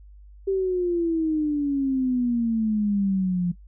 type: exponential sweep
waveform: sine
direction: down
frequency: 392 to 173.7 Hz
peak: -20 dBFS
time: 0.47-3.52 s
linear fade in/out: 10 ms
effects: noise-tail reverb RT60 0.1 s tail -17 dB re dry + added 50 Hz sine -44 dBFS peak until 3.67 s